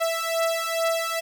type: beating tone pair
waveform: sawtooth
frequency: 659.3 / 661.6 Hz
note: E5 / E5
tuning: 0 / +6 cents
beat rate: 2.3 Hz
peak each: -22 dBFS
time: 0-1.21 s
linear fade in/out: 20 ms
effects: 9-bit